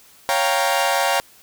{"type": "chord", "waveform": "sawtooth", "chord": "G half-diminished seventh", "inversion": "second", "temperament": "equal", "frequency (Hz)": [554.4, 698.5, 784, 932.3], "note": ["Db5", "F5", "G5", "Bb5"], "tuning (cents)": [0, 0, 0, 0], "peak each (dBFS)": -19, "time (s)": [0.29, 1.2], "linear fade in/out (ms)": 0, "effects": ["white hiss -50 dBFS RMS until 1.42 s"]}